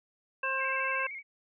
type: harmonic tone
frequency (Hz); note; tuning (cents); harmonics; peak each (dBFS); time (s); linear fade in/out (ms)
531; C5; +25; 1 / 2 / 3 / 5; -38 / -34 / -33 / -33; 0.43-1.07; 5
type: tone with vibrato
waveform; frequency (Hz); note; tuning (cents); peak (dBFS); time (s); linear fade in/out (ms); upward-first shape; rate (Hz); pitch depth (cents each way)
sine; 2204; C#7; -11; -38; 0.57-1.23; 50; square; 13; 53
effects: none